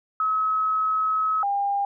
sine tone pair in turn, 1283 / 802.7 Hz, E6 / G5, -47 / +41 cents, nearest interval minor sixth, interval 812 cents, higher first, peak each -20 / -21 dBFS, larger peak first, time 0.2-1.43 / 1.43-1.85 s, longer first, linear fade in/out 2 ms, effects none

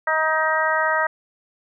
harmonic tone, 315.1 Hz, D#4, 22 cents sharp, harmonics 2 / 3 / 4 / 5 / 6, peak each -24 / -24 / -24 / -24 / -24 dBFS, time 0.07-1.07 s, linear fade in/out 5 ms, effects none

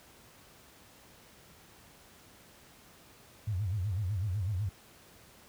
sine tone with vibrato, 97.7 Hz, G2, 5 cents flat, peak -29 dBFS, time 3.47-4.69 s, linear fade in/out 5 ms, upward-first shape sine, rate 8 Hz, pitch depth 200 cents each way, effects pink hiss -57 dBFS RMS until 5.48 s + high-pass 60 Hz 12 dB/octave

